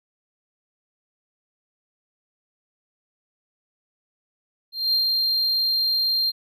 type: tone with ADSR envelope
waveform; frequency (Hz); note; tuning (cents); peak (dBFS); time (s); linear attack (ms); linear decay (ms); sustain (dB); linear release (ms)
triangle; 4186; C8; 0; -16; 4.72-6.32; 210; 110; -2; 31
effects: none